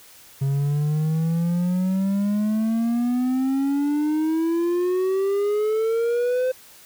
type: exponential sweep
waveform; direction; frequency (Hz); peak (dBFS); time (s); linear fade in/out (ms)
triangle; up; 135.5 to 517; -17; 0.41-6.52; 10
effects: white hiss -48 dBFS RMS until 6.85 s